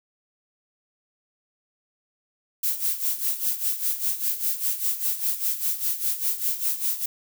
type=noise with tremolo; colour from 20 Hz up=violet; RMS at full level=-23 dBFS; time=2.63-7.06 s; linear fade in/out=5 ms; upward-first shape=sine; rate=5 Hz; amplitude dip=75%; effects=none